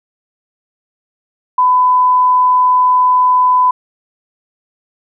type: tone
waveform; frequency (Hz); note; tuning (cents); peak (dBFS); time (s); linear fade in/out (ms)
sine; 1003; B5; +26; -7; 1.58-3.71; 5
effects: none